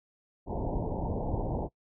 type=low-pass noise; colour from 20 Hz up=pink; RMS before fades=-32 dBFS; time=0.46-1.69 s; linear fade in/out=50 ms; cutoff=930 Hz; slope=96 dB/octave; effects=noise-tail reverb RT60 0.1 s tail -22 dB re dry